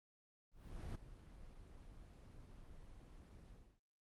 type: noise with ADSR envelope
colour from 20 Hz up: brown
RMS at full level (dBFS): -44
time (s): 0.52-3.8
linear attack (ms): 430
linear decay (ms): 11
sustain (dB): -13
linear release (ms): 310
effects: Opus 24 kbps